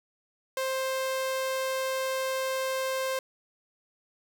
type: tone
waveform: sawtooth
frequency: 526 Hz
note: C5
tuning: 9 cents sharp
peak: -24 dBFS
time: 0.57-3.19 s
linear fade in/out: 2 ms
effects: none